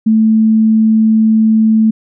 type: tone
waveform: sine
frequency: 220 Hz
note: A3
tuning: in tune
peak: -6 dBFS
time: 0.06-1.91 s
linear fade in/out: 10 ms
effects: none